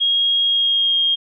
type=tone with pitch glide; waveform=sine; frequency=3272 to 3234 Hz; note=G#7 to G#7; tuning=-26 to -47 cents; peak=-14 dBFS; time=0-1.16 s; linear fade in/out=20 ms; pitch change=-21 cents; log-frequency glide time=0.44-0.97 s; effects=none